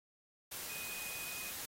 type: tone in noise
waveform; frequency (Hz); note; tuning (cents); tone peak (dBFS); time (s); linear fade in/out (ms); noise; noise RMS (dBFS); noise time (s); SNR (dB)
sine; 2494; D#7; +3; -47; 0.69-1.51; 10; white; -44; 0.51-1.66; -6
effects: AAC 48 kbps